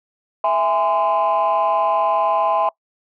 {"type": "chord", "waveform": "sine", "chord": "E augmented", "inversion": "none", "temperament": "just", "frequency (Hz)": [659.3, 824.1, 1030.1], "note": ["E5", "G#5", "B#5"], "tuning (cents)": [0, -14, -27], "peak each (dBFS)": -18, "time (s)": [0.44, 2.69], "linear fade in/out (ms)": 2, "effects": ["noise-tail reverb RT60 0.1 s tail -23 dB re dry", "tanh soft clip ceiling -10 dBFS"]}